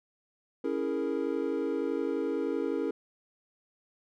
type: chord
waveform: triangle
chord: A# half-diminished seventh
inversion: first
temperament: equal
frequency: 277.2 / 329.6 / 415.3 / 466.2 Hz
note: C#4 / E4 / G#4 / A#4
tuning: 0 / 0 / 0 / 0 cents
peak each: -32 dBFS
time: 0.64-2.91 s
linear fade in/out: 5 ms
effects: none